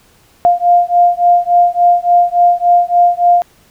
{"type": "beating tone pair", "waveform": "sine", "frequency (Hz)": [700, 703.5], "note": ["F5", "F5"], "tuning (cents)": [4, 12], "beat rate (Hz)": 3.5, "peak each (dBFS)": -10, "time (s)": [0.45, 3.42], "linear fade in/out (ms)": 0, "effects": ["pink hiss -49 dBFS RMS until 3.7 s"]}